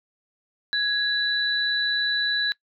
sine tone pair together, 1667 / 3965 Hz, G#6 / B7, +6 / +6 cents, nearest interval octave + minor third, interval 1500 cents, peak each -24 dBFS, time 0.73-2.52 s, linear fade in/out 0 ms, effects noise-tail reverb RT60 0.1 s tail -22 dB re dry

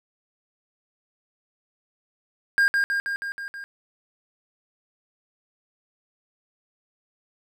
triangle tone with echo, 1611 Hz, G6, 47 cents sharp, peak -14 dBFS, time 2.58-2.68 s, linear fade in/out 0 ms, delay 160 ms, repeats 6, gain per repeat -3 dB, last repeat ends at 3.64 s, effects none

